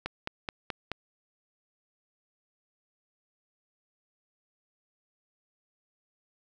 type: click train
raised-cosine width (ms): 0.3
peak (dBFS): -16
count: 5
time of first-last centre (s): 0.06-0.917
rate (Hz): 4.67
effects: none